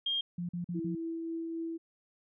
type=tone; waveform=sine; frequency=3218 Hz; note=G7; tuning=45 cents sharp; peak=-29 dBFS; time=0.06-0.21 s; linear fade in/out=5 ms
type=tone bursts; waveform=sine; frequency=174.61 Hz; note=F3; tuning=in tune; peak=-33 dBFS; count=4; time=0.38-0.952 s; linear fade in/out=5 ms; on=110 ms; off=44 ms
type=tone with tremolo; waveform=sine; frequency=329.6 Hz; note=E4; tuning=in tune; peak=-33 dBFS; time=0.74-1.78 s; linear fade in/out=20 ms; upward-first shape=triangle; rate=3.7 Hz; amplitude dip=25%
effects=none